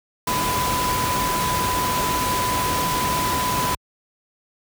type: tone in noise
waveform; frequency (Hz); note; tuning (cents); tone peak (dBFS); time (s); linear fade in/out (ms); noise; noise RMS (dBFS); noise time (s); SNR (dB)
sine; 998; B5; +18; -22; 0.27-3.75; 5; pink; -24; 0.27-3.75; -1
effects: high-pass 60 Hz 12 dB/octave